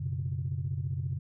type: chord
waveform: sine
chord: F# suspended fourth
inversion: none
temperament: equal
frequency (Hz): 92.5 / 123.47 / 138.59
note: F#2 / B2 / C#3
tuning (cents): 0 / 0 / 0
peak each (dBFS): -34 / -35 / -33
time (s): 0-1.19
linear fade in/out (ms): 10
effects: tanh soft clip ceiling -22 dBFS